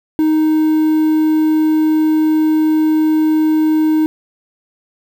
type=tone with quantisation; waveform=triangle; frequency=311.1 Hz; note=D#4; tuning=in tune; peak=-8 dBFS; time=0.19-4.06 s; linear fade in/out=0 ms; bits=6; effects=none